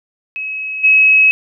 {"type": "tone with level steps", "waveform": "sine", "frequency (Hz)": 2563, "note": "E7", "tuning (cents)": -49, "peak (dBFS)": [-20, -6], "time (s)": [0.36, 1.31], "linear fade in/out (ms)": 0, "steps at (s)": 0.83, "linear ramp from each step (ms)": 20, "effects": []}